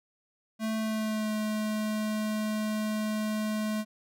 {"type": "tone with pitch glide", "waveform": "square", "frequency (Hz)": [220, 214.6], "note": ["A3", "A3"], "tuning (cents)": [0, -43], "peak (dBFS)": -29, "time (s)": [0.59, 3.85], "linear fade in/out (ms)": 50, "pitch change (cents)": -43, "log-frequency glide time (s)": [0.76, 1.33], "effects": []}